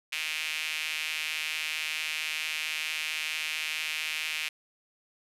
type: tone with high-pass filter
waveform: sawtooth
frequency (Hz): 155.56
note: D#3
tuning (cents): 0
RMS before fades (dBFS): -33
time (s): 0.12-4.49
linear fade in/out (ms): 10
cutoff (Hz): 2500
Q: 3.6
effects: resampled to 32000 Hz + 9-bit